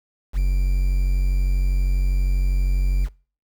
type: tone with quantisation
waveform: triangle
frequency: 46.25 Hz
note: F#1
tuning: in tune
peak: -14 dBFS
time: 0.33-3.09 s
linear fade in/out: 50 ms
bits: 7
effects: noise-tail reverb RT60 0.4 s tail -24 dB re dry